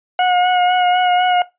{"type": "tone with vibrato", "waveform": "40% pulse", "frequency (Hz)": 724, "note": "F#5", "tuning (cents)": -38, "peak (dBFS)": -11, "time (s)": [0.19, 1.42], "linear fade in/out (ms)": 2, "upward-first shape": "sine", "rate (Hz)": 4, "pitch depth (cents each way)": 20, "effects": ["noise-tail reverb RT60 0.2 s tail -18 dB re dry", "resampled to 8000 Hz"]}